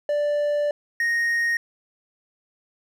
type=tone pair in turn; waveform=triangle; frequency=587 / 1863.6 Hz; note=D5 / A#6; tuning=-1 / -1 cents; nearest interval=octave + minor sixth; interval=2000 cents; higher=second; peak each=-18 dBFS; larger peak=neither; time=0.09-0.71 / 1-1.57 s; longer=first; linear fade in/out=2 ms; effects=none